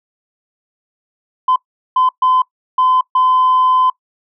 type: tone bursts at uneven times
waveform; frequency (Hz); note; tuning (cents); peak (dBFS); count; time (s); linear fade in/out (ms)
sine; 1022; C6; -41; -8; 5; 1.48-1.56 / 1.96-2.09 / 2.22-2.42 / 2.78-3.01 / 3.15-3.9; 5
effects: noise-tail reverb RT60 0.1 s tail -22 dB re dry + tanh soft clip ceiling -6 dBFS